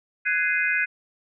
sine chord, Ab dominant seventh, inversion third, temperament just, 1495.1 / 1661.2 / 2077 / 2492 Hz, Gb6 / Ab6 / C7 / Eb7, +18 / 0 / -13 / +2 cents, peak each -26 dBFS, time 0.25-0.86 s, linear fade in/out 20 ms, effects none

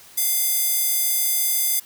square tone with high-pass filter, 698.5 Hz, F5, in tune, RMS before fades -21 dBFS, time 0.17-1.8 s, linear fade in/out 10 ms, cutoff 10000 Hz, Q 0.57, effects white hiss -47 dBFS RMS until 1.85 s

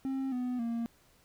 triangle tone with pitch steps, 267.1 / 249.2 / 232.5 Hz, C4 / B3 / A#3, +36 / +16 / -4 cents, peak -29 dBFS, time 0.05-0.86 s, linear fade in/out 0 ms, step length 270 ms, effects pink hiss -65 dBFS RMS until 1.24 s

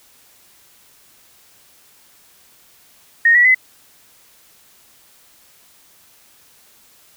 sine tone with pitch steps, 1857 / 1940.3 / 2027 Hz, A#6 / B6 / B6, -7 / -31 / +45 cents, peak -8 dBFS, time 3.25-3.547 s, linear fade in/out 5 ms, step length 99 ms, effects white hiss -51 dBFS RMS until 7.16 s

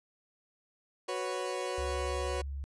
30% pulse chord, F# suspended fourth, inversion none, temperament equal, 370 / 493.9 / 554.4 Hz, F#4 / B4 / C#5, 0 / 0 / 0 cents, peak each -35 dBFS, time 1.08-2.42 s, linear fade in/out 10 ms
sine tone, 69.3 Hz, C#2, in tune, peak -35 dBFS, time 1.78-2.64 s, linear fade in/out 0 ms
effects resampled to 24000 Hz

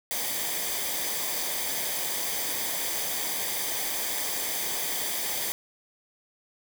white noise with comb filter, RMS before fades -30 dBFS, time 0.11-5.52 s, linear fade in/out 0 ms, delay 0.73 ms, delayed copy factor -0.6, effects none

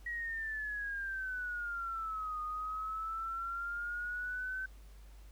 sine exponential two-way sweep, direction down then up, 1915 to 1231 to 1537 Hz, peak -36 dBFS, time 0.06-4.66 s, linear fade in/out 5 ms, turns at 2.41 s, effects added 50 Hz sine -51 dBFS peak until 5.31 s + pink hiss -65 dBFS RMS until 5.31 s

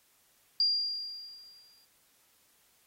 sine tone with exponential decay, 4786 Hz, D8, 32 cents sharp, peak -22 dBFS, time 0.6-1.85 s, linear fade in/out 2 ms, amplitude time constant 270 ms, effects white hiss -67 dBFS RMS until 2.86 s + AAC 48 kbps

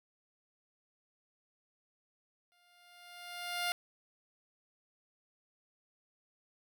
10% pulse tone with exponential growth, 704 Hz, F5, 14 cents sharp, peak -22 dBFS, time 2.52-3.72 s, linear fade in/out 0 ms, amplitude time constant 260 ms, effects none

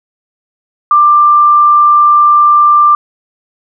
sine tone, 1185 Hz, D6, 15 cents sharp, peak -3 dBFS, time 0.91-2.95 s, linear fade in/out 2 ms, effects none

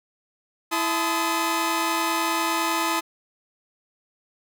sawtooth tone cluster, 330.7 / 868 / 1022 / 1255 Hz, E4 / A5 / C6 / D#6, +6 / -24 / -41 / +15 cents, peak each -24 dBFS, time 0.71-3.01 s, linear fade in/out 20 ms, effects none

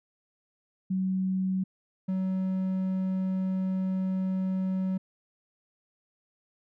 sine / triangle tone pair in turn, 188.1 / 188.1 Hz, F#3 / F#3, +29 / +29 cents, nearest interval unison, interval 0 cents, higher neither, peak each -25 / -24 dBFS, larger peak second, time 0.9-1.64 / 2.08-4.98 s, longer second, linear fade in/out 10 ms, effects none

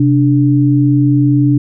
sine tone pair together, 130.29 / 292.5 Hz, C3 / D4, -7 / -7 cents, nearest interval octave + major second, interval 1400 cents, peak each -10 dBFS, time 0-1.58 s, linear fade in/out 5 ms, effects none

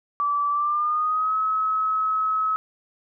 sine tone with pitch glide, 1158 to 1284.9 Hz, D6 to E6, -25 to -45 cents, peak -20 dBFS, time 0.2-2.56 s, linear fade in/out 0 ms, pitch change +180 cents, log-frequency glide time 0.5-1.35 s, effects none

